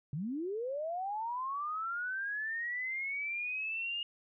sine linear sweep, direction up, 130.81 to 2858 Hz, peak -34 dBFS, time 0.13-4.03 s, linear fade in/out 2 ms, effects none

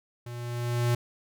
square tone with level ramp, 120.1 Hz, B2, 48 cents flat, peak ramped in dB -38 to -22 dBFS, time 0.26-0.95 s, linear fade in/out 5 ms, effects none

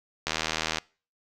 click train, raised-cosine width 0.2 ms, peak -9 dBFS, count 42, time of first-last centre 0.27-0.784 s, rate 79.8 Hz, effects noise-tail reverb RT60 0.4 s tail -25 dB re dry

